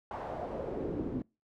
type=noise with band-pass filter sweep; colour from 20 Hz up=brown; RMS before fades=-37 dBFS; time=0.11-1.22 s; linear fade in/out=2 ms; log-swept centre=890 to 260 Hz; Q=2.5; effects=noise-tail reverb RT60 0.3 s tail -26 dB re dry